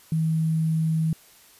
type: tone with sample-and-hold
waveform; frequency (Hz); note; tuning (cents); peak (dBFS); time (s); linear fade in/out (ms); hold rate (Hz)
sine; 160; D#3; +49; -20; 0.12-1.13; 2; 11025
effects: white hiss -53 dBFS RMS until 1.59 s + resampled to 32000 Hz